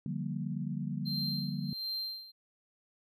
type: chord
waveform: sine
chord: G minor seventh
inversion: second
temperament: just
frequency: 147 / 176.4 / 196 / 235.2 Hz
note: D3 / F3 / G3 / Bb3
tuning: +2 / +18 / 0 / +16 cents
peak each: -37 / -39 / -39 / -40 dBFS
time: 0.06-1.73 s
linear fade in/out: 2 ms
type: tone with tremolo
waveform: triangle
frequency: 4154 Hz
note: C8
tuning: 13 cents flat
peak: -32 dBFS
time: 1.05-2.32 s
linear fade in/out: 20 ms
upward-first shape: sine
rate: 1.4 Hz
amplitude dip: 85%
effects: none